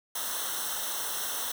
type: noise with comb filter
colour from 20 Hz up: white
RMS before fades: -33 dBFS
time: 0.15-1.52 s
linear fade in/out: 5 ms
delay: 0.42 ms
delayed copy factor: -0.9
effects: none